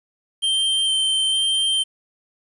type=tone with vibrato; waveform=square; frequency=3131 Hz; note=G7; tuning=3 cents flat; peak=-18 dBFS; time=0.42-1.84 s; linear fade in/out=20 ms; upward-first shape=square; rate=1.1 Hz; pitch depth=9 cents each way; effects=resampled to 24000 Hz + 9-bit